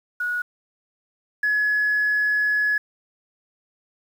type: tone pair in turn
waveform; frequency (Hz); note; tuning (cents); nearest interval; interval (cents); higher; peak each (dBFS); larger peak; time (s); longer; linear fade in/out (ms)
sine; 1458 / 1694; F#6 / G#6; -26 / +34; minor third; 260; second; -22 / -17; second; 0.2-0.42 / 1.43-2.78; second; 5
effects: tanh soft clip ceiling -14 dBFS + 8-bit